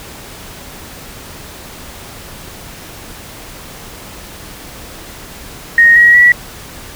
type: tone with pitch steps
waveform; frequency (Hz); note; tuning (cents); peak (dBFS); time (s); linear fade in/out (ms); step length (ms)
sine; 1864.7 / 1902.8 / 1941.6; A#6 / A#6 / B6; 0 / +35 / -30; -3; 5.78-6.32; 2; 180
effects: pink hiss -32 dBFS RMS until 6.95 s